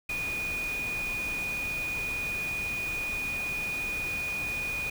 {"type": "tone in noise", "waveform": "sine", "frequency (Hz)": 2463, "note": "D#7", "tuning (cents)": -18, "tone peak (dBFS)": -30, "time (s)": [0.09, 4.9], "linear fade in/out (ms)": 5, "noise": "pink", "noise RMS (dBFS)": -40, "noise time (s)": [0.09, 4.9], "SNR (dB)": 7, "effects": []}